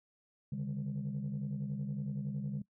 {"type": "tone cluster", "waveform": "sine", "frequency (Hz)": [138.1, 148.9, 201.5], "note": ["C#3", "D3", "G3"], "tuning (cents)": [-6, 24, 48], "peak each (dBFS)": [-37, -39, -38], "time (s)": [0.52, 2.62], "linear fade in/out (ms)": 5, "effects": ["noise-tail reverb RT60 0.1 s tail -21 dB re dry", "tanh soft clip ceiling -30 dBFS"]}